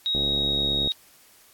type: tone with pitch glide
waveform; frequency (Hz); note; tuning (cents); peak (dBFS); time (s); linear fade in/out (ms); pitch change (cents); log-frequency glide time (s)
sine; 3791 to 3769; A#7 to A#7; +28 to +18; -22; 0.06-0.92; 0; -10; 0.18-0.72
type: click train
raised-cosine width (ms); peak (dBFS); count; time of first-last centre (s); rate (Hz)
2; -18; 52; 0.15-0.874; 70.4
effects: white hiss -55 dBFS RMS until 1.53 s + AAC 64 kbps